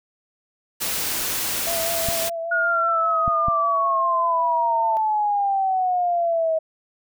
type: noise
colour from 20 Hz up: white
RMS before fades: -25 dBFS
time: 0.8-2.3 s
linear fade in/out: 20 ms
type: tone with vibrato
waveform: sine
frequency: 668 Hz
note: E5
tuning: 23 cents sharp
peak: -25 dBFS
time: 1.67-4.97 s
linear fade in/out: 0 ms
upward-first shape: sine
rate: 5.1 Hz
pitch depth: 26 cents each way
type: clicks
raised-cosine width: 5 ms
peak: -15 dBFS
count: 3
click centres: 2.087 / 3.279 / 3.484 s
type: exponential sweep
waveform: sine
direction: down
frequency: 1449 to 635 Hz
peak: -18 dBFS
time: 2.51-6.59 s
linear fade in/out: 10 ms
effects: none

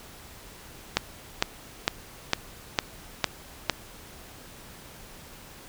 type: click train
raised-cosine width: 0.2 ms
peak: -3 dBFS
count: 7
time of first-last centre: 0.97-3.697 s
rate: 2.2 Hz
effects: pink hiss -47 dBFS RMS until 5.68 s

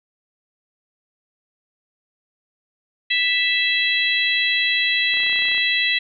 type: harmonic tone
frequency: 659.3 Hz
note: E5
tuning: in tune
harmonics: 3 / 4 / 5 / 6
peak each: -21 / -22 / -23 / -24 dBFS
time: 3.1-5.99 s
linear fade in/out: 10 ms
type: click train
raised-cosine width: 0.5 ms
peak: -24 dBFS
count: 15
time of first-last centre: 5.14-5.579 s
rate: 31.9 Hz
effects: none

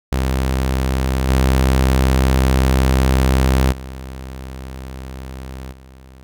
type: tone with level steps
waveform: sawtooth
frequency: 65.41 Hz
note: C2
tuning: in tune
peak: -12 / -8 / -25 / -36 dBFS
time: 0.12-6.23 s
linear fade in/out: 0 ms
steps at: 1.28 / 3.71 / 5.71 s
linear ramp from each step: 20 ms
effects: none

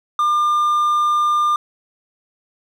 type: tone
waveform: triangle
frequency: 1200 Hz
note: D6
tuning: 37 cents sharp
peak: -12 dBFS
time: 0.19-1.56 s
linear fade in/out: 2 ms
effects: none

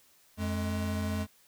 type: tone pair together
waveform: square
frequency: 88.81 / 211.6 Hz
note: F2 / G#3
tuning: +30 / +33 cents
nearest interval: octave + minor third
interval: 1503 cents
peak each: -33 / -34 dBFS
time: 0.37-1.27 s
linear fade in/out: 50 ms
effects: white hiss -63 dBFS RMS until 1.47 s

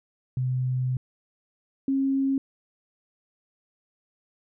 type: tone pair in turn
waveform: sine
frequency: 127.8 / 270.8 Hz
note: C3 / C#4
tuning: -40 / -40 cents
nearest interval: octave + minor second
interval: 1300 cents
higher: second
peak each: -23 / -21 dBFS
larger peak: second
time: 0.37-0.97 / 1.88-2.38 s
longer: first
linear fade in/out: 2 ms
effects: none

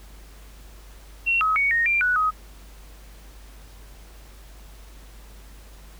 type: tone with pitch steps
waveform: sine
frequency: 2729 / 1275 / 2234 / 1856 / 2375 / 1475 / 1261 Hz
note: F7 / D#6 / C#7 / A#6 / D7 / F#6 / D#6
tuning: -41 / +42 / +13 / -8 / +19 / -6 / +23 cents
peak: -18 dBFS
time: 1.26-2.31 s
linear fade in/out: 20 ms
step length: 150 ms
effects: added 50 Hz sine -43 dBFS peak until 5.99 s + pink hiss -51 dBFS RMS until 5.99 s

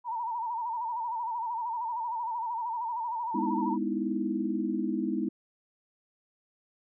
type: tone with vibrato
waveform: sine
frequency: 932.3 Hz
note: A#5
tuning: in tune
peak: -30 dBFS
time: 0.04-3.78 s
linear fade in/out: 50 ms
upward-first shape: sine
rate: 13 Hz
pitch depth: 91 cents each way
type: chord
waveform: sine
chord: E major seventh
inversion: first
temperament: just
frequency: 206 / 247.2 / 309 / 329.6 Hz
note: G#3 / B3 / D#4 / E4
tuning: -14 / +2 / -12 / 0 cents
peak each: -33 dBFS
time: 3.34-5.29 s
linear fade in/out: 10 ms
effects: none

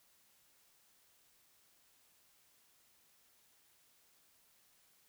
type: silence
effects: white hiss -70 dBFS RMS until 5.08 s

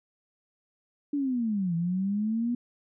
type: linear two-way sweep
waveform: sine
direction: down then up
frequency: 293.7 to 164.81 to 244.3 Hz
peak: -25 dBFS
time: 1.13-2.55 s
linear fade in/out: 5 ms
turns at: 1.75 s
effects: none

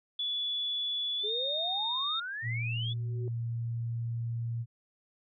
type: tone with pitch glide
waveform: sine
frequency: 3431 to 3677 Hz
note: A7 to A#7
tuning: -44 to -24 cents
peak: -30 dBFS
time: 0.19-2.2 s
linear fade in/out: 5 ms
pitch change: +120 cents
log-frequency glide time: 1.18-1.32 s
type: exponential sweep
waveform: sine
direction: up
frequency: 404.5 to 3520 Hz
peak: -35 dBFS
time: 1.23-2.94 s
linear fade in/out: 20 ms
type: tone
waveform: sine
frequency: 116.54 Hz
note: A#2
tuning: in tune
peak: -31 dBFS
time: 2.42-4.66 s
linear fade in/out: 50 ms
type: tone with exponential growth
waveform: sine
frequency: 373.4 Hz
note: F#4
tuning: 16 cents sharp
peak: -37 dBFS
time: 2.72-3.28 s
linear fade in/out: 1 ms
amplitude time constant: 120 ms
effects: none

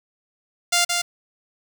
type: tone with echo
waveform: 5% pulse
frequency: 698.5 Hz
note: F5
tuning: in tune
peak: -5 dBFS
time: 0.72-0.85 s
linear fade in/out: 10 ms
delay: 170 ms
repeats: 1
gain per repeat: -4 dB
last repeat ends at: 1.02 s
effects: 7-bit

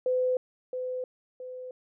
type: tone with echo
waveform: sine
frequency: 507 Hz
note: B4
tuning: 45 cents sharp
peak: -23 dBFS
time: 0.06-0.37 s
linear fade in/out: 2 ms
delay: 670 ms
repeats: 2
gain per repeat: -7 dB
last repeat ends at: 1.71 s
effects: none

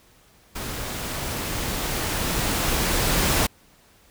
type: noise with level ramp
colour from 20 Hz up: pink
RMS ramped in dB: -32 to -20 dBFS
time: 0.55-3.47 s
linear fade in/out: 10 ms
effects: pink hiss -56 dBFS RMS until 4.1 s

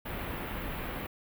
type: band-stop noise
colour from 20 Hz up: pink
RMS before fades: -37 dBFS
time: 0.05-1.07 s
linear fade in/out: 10 ms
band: 2900 to 14000 Hz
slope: 24 dB/octave
effects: none

